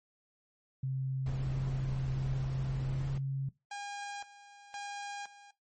sine tone with pitch glide, 132.6 to 135.86 Hz, C3 to C#3, +23 to -34 cents, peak -31 dBFS, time 0.83-3.49 s, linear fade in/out 5 ms, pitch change +43 cents, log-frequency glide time 2.86-3.11 s
brown noise, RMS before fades -40 dBFS, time 1.26-3.18 s, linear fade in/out 2 ms
sawtooth tone with tremolo, 811 Hz, G#5, 41 cents flat, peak -35 dBFS, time 3.71-5.51 s, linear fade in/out 5 ms, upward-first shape square, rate 0.97 Hz, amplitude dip 80%
effects noise-tail reverb RT60 0.2 s tail -18 dB re dry + MP3 32 kbps

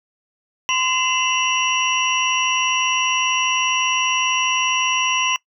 sine tone cluster, 1031 / 2048 / 2696 / 2931 / 5740 Hz, C6 / C7 / E7 / F#7 / F8, -26 / -38 / +38 / -17 / +47 cents, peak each -22 / -28 / -22 / -23 / -25 dBFS, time 0.69-5.36 s, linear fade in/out 0 ms, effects noise-tail reverb RT60 0.1 s tail -22 dB re dry

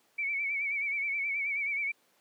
sine tone with vibrato, 2268 Hz, C#7, 39 cents sharp, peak -29 dBFS, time 0.18-1.92 s, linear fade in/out 10 ms, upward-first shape sine, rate 9.4 Hz, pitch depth 62 cents each way, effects pink hiss -68 dBFS RMS until 2.2 s + high-pass 300 Hz 12 dB/octave

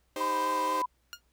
sawtooth chord, C minor, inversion first, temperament equal, 311.1 / 392 / 523.3 Hz, Eb4 / G4 / C5, 0 / 0 / 0 cents, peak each -34 / -36 / -31 dBFS, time 0.16-0.82 s, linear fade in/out 2 ms
sine tone with vibrato, 1003 Hz, B5, 26 cents sharp, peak -27 dBFS, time 0.2-0.86 s, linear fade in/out 10 ms, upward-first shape sine, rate 4.1 Hz, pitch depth 20 cents each way
15% pulse tone with exponential decay, 1418 Hz, F6, 26 cents sharp, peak -28 dBFS, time 1.13-1.21 s, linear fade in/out 0 ms, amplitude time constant 16 ms
effects added 60 Hz sine -70 dBFS peak until 1.32 s + pink hiss -73 dBFS RMS until 1.32 s

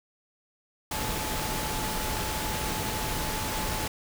sine tone in noise, 865 Hz, A5, 30 cents flat, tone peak -37 dBFS, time 0.91-3.88 s, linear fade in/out 5 ms, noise pink, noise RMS -31 dBFS, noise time 0.91-3.88 s, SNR -9 dB, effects none

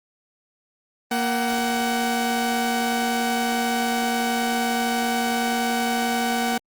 sawtooth tone pair together, 234 / 752.8 Hz, A#3 / F#5, +7 / +30 cents, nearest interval octave + minor sixth, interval 2023 cents, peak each -20 dBFS, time 1.11-6.58 s, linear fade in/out 5 ms, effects Opus 32 kbps

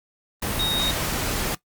sine tone in noise, 3747 Hz, A#7, 8 cents sharp, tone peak -22 dBFS, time 0.59-0.91 s, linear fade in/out 5 ms, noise pink, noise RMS -26 dBFS, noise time 0.42-1.55 s, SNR +1 dB, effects noise-tail reverb RT60 0.1 s tail -18 dB re dry + Opus 32 kbps

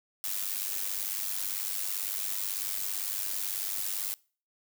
blue noise with amplitude modulation, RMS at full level -30 dBFS, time 0.24-4.14 s, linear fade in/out 0 ms, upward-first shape sine, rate 98 Hz, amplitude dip 75%, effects noise-tail reverb RT60 0.4 s tail -23 dB re dry

